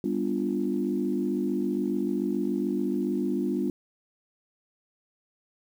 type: chord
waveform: sine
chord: G dominant seventh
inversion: none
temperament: equal with one note detuned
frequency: 199.65 / 246.9 / 293.7 / 349.2 Hz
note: G3 / B3 / D4 / F4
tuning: +32 / 0 / 0 / 0 cents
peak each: -30 dBFS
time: 0.04-3.7 s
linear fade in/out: 2 ms
effects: tanh soft clip ceiling -14 dBFS + 9-bit